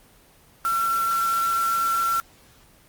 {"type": "tone in noise", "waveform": "sine", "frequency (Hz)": 1354, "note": "E6", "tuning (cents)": 46, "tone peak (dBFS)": -20, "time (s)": [0.65, 2.2], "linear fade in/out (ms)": 0, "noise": "white", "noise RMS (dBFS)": -34, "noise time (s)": [0.65, 2.2], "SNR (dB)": 11, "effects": ["pink hiss -54 dBFS RMS until 2.88 s", "Opus 24 kbps"]}